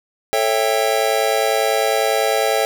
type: chord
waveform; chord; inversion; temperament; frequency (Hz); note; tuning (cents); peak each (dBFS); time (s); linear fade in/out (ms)
square; A dominant seventh; none; just; 440 / 550 / 660 / 792; A4 / C#5 / E5 / G5; 0 / -14 / +2 / +18; -22; 0.33-2.65; 0
effects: none